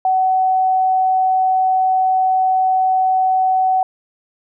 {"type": "tone", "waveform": "sine", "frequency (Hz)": 752, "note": "F#5", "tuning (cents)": 28, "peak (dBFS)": -12, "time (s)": [0.05, 3.83], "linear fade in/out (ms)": 2, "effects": []}